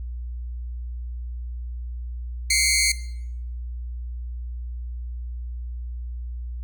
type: tone pair together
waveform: 15% pulse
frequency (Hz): 2093 / 2239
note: C7 / C#7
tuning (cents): 0 / +17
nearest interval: minor second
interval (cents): 117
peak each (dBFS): -14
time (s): 2.5-2.92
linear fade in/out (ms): 5
effects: noise-tail reverb RT60 0.7 s tail -17 dB re dry + added 60 Hz sine -29 dBFS peak until 6.63 s